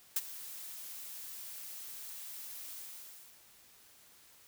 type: noise with ADSR envelope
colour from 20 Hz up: blue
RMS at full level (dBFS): -29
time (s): 0.16-3.43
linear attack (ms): 5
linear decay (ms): 36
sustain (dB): -17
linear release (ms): 660
effects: white hiss -61 dBFS RMS until 4.47 s